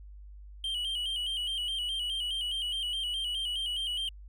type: tone with vibrato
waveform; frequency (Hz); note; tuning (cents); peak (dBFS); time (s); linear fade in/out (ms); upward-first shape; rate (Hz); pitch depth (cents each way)
triangle; 3048; G7; -49; -29; 0.64-4.09; 2; square; 4.8; 64
effects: added 50 Hz sine -45 dBFS peak until 4.28 s